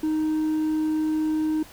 sine tone with hard clipping, 311.1 Hz, D#4, in tune, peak -22 dBFS, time 0.03-1.63 s, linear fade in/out 5 ms, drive 2 dB, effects pink hiss -47 dBFS RMS until 1.72 s

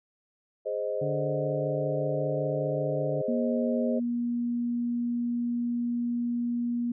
sine chord, Ab major, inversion none, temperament equal, 415.3 / 523.3 / 622.3 Hz, Ab4 / C5 / Eb5, 0 / 0 / 0 cents, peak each -34 / -31 / -32 dBFS, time 0.65-4 s, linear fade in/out 20 ms
harmonic tone, 146.83 Hz, D3, in tune, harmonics 1 / 2 / 3 / 4 / 5, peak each -31 / -37 / -41 / -43 / -45 dBFS, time 1.01-3.22 s, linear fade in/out 10 ms
sine tone, 239.1 Hz, A#3, 44 cents sharp, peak -26 dBFS, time 3.28-6.92 s, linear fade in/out 5 ms
effects none

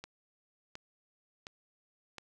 click train, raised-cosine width 0.2 ms, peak -26 dBFS, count 4, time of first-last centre 0.04-2.183 s, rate 1.4 Hz, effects none

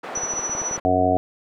white band-pass noise, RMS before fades -33 dBFS, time 0.03-0.8 s, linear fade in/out 10 ms, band 340 to 960 Hz, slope 12 dB/octave
sine tone with tremolo, 5920 Hz, F#8, in tune, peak -22 dBFS, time 0.15-0.77 s, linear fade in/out 5 ms, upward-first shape sine, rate 14 Hz, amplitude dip 60%
clicks, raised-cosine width 2 ms, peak -23 dBFS, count 9, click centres 0.175 / 0.235 / 0.337 / 0.393 / 0.496 / 0.551 / 0.617 / 0.712 / 0.779 s
harmonic tone, 91.9 Hz, F#2, 11 cents flat, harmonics 1 / 2 / 3 / 4 / 5 / 6 / 7 / 8, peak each -27 / -32 / -23 / -31 / -26 / -31 / -21 / -20 dBFS, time 0.85-1.17 s, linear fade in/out 0 ms
effects none

